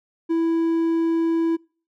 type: tone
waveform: triangle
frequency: 330 Hz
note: E4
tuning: 2 cents sharp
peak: -16 dBFS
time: 0.29-1.57 s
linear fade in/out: 20 ms
effects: noise-tail reverb RT60 0.4 s tail -26 dB re dry